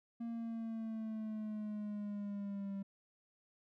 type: exponential sweep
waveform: triangle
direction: down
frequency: 233 to 196 Hz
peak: -37 dBFS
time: 0.2-2.83 s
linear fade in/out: 10 ms
effects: none